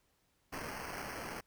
violet noise with sample-and-hold, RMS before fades -43 dBFS, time 0.52-1.41 s, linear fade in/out 10 ms, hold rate 3675 Hz, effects pink hiss -75 dBFS RMS until 1.46 s

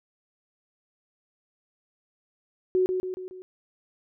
sine tone with echo, 370 Hz, F#4, in tune, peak -19 dBFS, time 2.75-2.86 s, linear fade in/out 0 ms, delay 140 ms, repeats 4, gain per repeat -5 dB, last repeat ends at 3.42 s, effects none

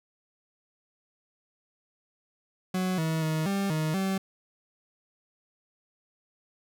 40% pulse tone with pitch steps, 185 / 160.4 / 157.4 / 197.4 / 156.2 / 192.1 Hz, F#3 / E3 / D#3 / G3 / D#3 / G3, 0 / -47 / +20 / +12 / +7 / -35 cents, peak -25 dBFS, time 2.74-4.18 s, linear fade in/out 5 ms, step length 240 ms, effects none

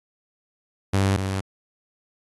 sawtooth tone pair in turn, 97.5 / 96.21 Hz, G2 / G2, -9 / -32 cents, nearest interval unison, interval 23 cents, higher first, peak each -14 / -20 dBFS, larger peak first, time 0.93-1.17 / 1.17-1.41 s, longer neither, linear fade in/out 10 ms, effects AAC 32 kbps

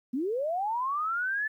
sine linear sweep, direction up, 233.1 to 1760 Hz, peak -27 dBFS, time 0.13-1.48 s, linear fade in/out 10 ms, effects 11-bit

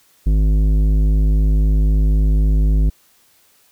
sine tone with tanh clipping, 51.91 Hz, G#1, in tune, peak -13 dBFS, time 0.26-2.9 s, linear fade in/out 10 ms, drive 12 dB, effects white hiss -55 dBFS RMS until 3.71 s

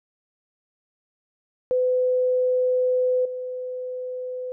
sine tone with level steps, 505 Hz, B4, 39 cents sharp, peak -18 / -28 dBFS, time 1.71-4.52 s, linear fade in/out 0 ms, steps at 3.25 s, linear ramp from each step 5 ms, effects none

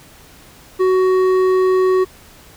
sine tone with hard clipping, 372.9 Hz, F#4, 14 cents sharp, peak -13 dBFS, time 0.79-2.05 s, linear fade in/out 20 ms, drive 8 dB, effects pink hiss -44 dBFS RMS until 2.56 s

